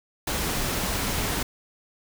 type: noise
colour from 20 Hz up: pink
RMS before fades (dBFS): -27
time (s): 0.27-1.43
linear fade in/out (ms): 5
effects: none